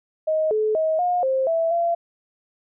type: tone with pitch steps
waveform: sine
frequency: 627 / 431 / 634 / 715 / 528 / 659 / 682 Hz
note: D#5 / A4 / D#5 / F5 / C5 / E5 / F5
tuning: +13 / -36 / +32 / +41 / +16 / -1 / -41 cents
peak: -18 dBFS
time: 0.27-1.95 s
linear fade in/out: 10 ms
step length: 240 ms
effects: none